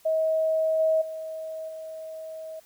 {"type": "tone with level steps", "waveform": "sine", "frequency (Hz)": 637, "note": "D#5", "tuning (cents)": 41, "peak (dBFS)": [-21, -19, -32, -35], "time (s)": [0.05, 2.6], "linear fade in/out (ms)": 10, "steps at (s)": [0.79, 1.01, 1.68], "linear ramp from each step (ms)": 10, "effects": ["white hiss -58 dBFS RMS until 2.65 s"]}